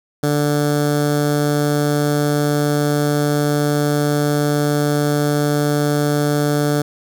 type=tone with notch filter; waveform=15% pulse; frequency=146.83 Hz; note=D3; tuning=in tune; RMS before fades=-17 dBFS; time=0.23-6.82 s; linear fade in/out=5 ms; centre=2500 Hz; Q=1.2; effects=none